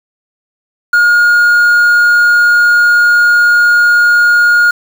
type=tone with quantisation; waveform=triangle; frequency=1429 Hz; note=F6; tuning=39 cents sharp; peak=-3 dBFS; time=0.93-4.71 s; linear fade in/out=5 ms; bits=5; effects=none